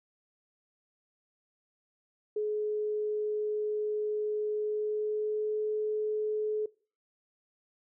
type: tone with pitch glide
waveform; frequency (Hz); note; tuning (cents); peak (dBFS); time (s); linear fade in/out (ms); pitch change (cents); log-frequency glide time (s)
sine; 423.5 to 427.4; G#4 to G#4; +34 to +50; -28; 2.36-6.66; 5; +16; 4.57-5.61
effects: noise-tail reverb RT60 0.4 s tail -22 dB re dry